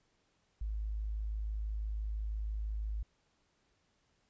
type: tone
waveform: sine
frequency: 53 Hz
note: G#1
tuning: 36 cents sharp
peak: -34 dBFS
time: 0.61-3.03 s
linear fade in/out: 5 ms
effects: pink hiss -75 dBFS RMS until 4.29 s + resampled to 16000 Hz